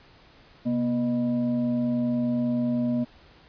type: tone with frequency modulation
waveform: sine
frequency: 240.9 Hz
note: B3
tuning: 43 cents flat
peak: -22 dBFS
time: 0.65-3.05 s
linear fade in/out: 20 ms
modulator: 372 Hz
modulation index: 0.53
effects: pink hiss -54 dBFS RMS until 3.48 s + resampled to 11025 Hz